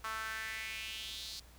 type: tone with high-pass filter sweep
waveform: sawtooth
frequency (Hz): 220.5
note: A3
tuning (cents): +4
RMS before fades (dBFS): -42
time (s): 0.04-1.4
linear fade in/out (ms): 5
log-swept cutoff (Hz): 1200 to 4500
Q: 3.8
effects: added 60 Hz sine -57 dBFS peak until 1.58 s + pink hiss -61 dBFS RMS until 1.58 s